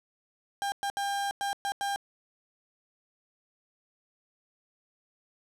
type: tone bursts at uneven times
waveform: 35% pulse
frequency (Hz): 800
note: G5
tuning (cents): +35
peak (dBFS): -27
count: 6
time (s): 0.62-0.72 / 0.83-0.9 / 0.97-1.31 / 1.41-1.53 / 1.65-1.72 / 1.81-1.96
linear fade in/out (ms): 0
effects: low-pass 12000 Hz 12 dB/octave